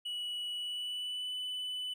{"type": "tone with pitch glide", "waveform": "triangle", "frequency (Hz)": [2937, 2994], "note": ["F#7", "F#7"], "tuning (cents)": [-13, 20], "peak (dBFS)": -34, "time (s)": [0.05, 1.94], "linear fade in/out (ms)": 10, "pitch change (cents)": 33, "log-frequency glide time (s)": [0.53, 1.34], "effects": []}